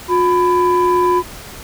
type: tone pair together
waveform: sine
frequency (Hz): 359 / 1000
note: F4 / B5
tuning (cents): +48 / +21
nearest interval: octave + tritone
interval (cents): 1773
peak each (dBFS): -12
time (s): 0.08-1.23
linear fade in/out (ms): 50
effects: tanh soft clip ceiling -7 dBFS + pink hiss -34 dBFS RMS until 1.63 s